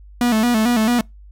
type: tone with vibrato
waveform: 45% pulse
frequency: 230 Hz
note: A#3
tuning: 23 cents flat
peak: -14 dBFS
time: 0.21-1.01 s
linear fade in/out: 2 ms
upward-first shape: square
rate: 4.5 Hz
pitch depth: 90 cents each way
effects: noise-tail reverb RT60 0.2 s tail -26 dB re dry + added 50 Hz sine -39 dBFS peak until 1.31 s